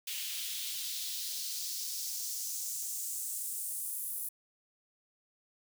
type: noise with high-pass filter sweep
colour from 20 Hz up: white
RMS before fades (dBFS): -38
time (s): 0.07-4.29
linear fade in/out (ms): 5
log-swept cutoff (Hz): 2800 to 11000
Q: 2
effects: none